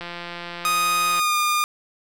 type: click train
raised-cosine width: 0.3 ms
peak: -17 dBFS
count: 206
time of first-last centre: 0.01-1.195 s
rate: 173 Hz
type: tone with pitch glide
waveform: sawtooth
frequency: 1244.5 to 1211.2 Hz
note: D#6 to D#6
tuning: 0 to -47 cents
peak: -15 dBFS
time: 0.65-1.64 s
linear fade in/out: 0 ms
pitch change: -47 cents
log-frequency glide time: 1.08-1.36 s
effects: none